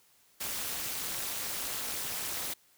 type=noise with amplitude modulation; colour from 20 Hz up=white; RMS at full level=-32 dBFS; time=0.4-2.54 s; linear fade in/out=10 ms; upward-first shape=sine; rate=223 Hz; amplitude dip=90%; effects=white hiss -65 dBFS RMS until 2.77 s